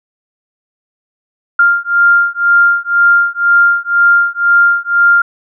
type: beating tone pair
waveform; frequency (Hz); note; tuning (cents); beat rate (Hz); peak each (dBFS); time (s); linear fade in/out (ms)
sine; 1396.9 / 1398.9; F6 / F6; 0 / +2; 2; -10; 1.59-5.22; 5
effects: none